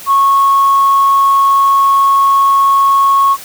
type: tone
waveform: sine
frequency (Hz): 1100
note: C#6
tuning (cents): -14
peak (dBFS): -5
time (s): 0.06-3.37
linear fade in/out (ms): 50
effects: tanh soft clip ceiling -2 dBFS + white hiss -31 dBFS RMS until 3.44 s